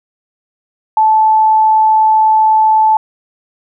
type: tone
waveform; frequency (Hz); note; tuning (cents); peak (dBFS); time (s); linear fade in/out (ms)
sine; 872; A5; -16; -6; 0.97-2.97; 2
effects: none

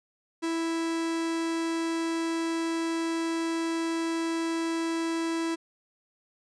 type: tone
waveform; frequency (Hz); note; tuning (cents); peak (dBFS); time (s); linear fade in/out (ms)
45% pulse; 329.6; E4; 0; -27; 0.42-5.56; 20
effects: resampled to 22050 Hz

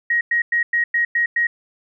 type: tone bursts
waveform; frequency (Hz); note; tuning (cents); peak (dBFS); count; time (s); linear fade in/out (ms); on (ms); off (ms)
sine; 1887; A#6; +21; -15; 7; 0.1-1.47; 5; 110; 100
effects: none

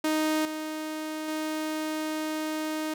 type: tone with level steps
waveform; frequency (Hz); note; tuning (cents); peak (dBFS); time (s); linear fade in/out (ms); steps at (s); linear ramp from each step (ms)
sawtooth; 310.9; D#4; -1; -20 / -28 / -25; 0.04-2.94; 5; 0.45 / 1.28; 2
effects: none

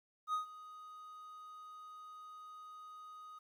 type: tone with ADSR envelope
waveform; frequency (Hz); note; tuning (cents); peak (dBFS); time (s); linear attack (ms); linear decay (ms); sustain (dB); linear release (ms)
triangle; 1248; D#6; +5; -30; 0.27-3.39; 64; 120; -18; 9
effects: 12-bit

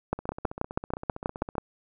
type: two click trains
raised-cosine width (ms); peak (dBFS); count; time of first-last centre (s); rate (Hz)
1; -22 / -11; 22 / 10; 0.19-1.554 / 0.13-1.582; 15.4 / 6.2
effects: none

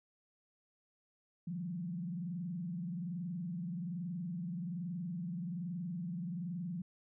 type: tone with frequency modulation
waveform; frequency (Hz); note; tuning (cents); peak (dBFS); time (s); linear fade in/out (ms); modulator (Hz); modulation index
sine; 174.61; F3; 0; -37; 1.47-6.82; 5; 21.2; 0.83
effects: none

